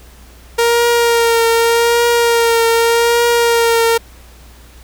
sawtooth tone with vibrato, 466.2 Hz, A#4, in tune, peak -6 dBFS, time 0.58-3.98 s, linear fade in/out 10 ms, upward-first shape triangle, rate 0.84 Hz, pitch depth 30 cents each way, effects added 60 Hz sine -39 dBFS peak until 4.83 s + pink hiss -44 dBFS RMS until 4.83 s

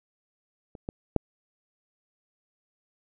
clicks, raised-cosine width 2 ms, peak -29 / -19 / -8 dBFS, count 3, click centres 0.752 / 0.889 / 1.163 s, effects none

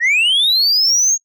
sine linear sweep, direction up, 1814 to 6645 Hz, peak -8 dBFS, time 0-1.18 s, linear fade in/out 50 ms, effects noise-tail reverb RT60 0.1 s tail -24 dB re dry + tanh soft clip ceiling -10 dBFS

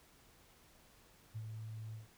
sine tone with ADSR envelope, 110 Hz, A2, in tune, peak -39 dBFS, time 1.34-2.08 s, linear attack 24 ms, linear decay 57 ms, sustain -4 dB, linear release 140 ms, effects pink hiss -65 dBFS RMS until 2.17 s

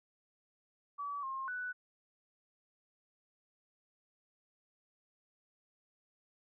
sine tone with pitch steps, 1145 / 1067 / 1487 Hz, D6 / C6 / F#6, -44 / +34 / +8 cents, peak -37 dBFS, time 0.98-1.73 s, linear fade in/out 20 ms, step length 250 ms, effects none

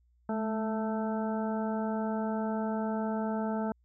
harmonic tone with a mistuned harmonic, 220.5 Hz, A3, 4 cents sharp, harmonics 1 / 2 / 3 / 4 / 6 / 7, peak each -31 / -38 / -37 / -38 / -44 / -49 dBFS, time 0.29-3.72 s, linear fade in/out 2 ms, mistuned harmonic 1, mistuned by -35 cents, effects added 60 Hz sine -64 dBFS peak until 3.84 s

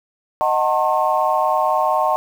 sine chord, D# diminished seventh, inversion none, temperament just, 622.3 / 746.7 / 896 / 1075.3 Hz, D#5 / F#5 / A5 / C6, 0 / +16 / +31 / +47 cents, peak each -20 dBFS, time 0.41-2.16 s, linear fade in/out 0 ms, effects tanh soft clip ceiling -4 dBFS + 7-bit

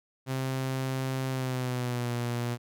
sawtooth tone with pitch glide, 131.8 to 120.17 Hz, C3 to B2, +13 to -47 cents, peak -25 dBFS, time 0.26-2.58 s, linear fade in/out 50 ms, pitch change -160 cents, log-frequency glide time 1.28-2.13 s, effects none

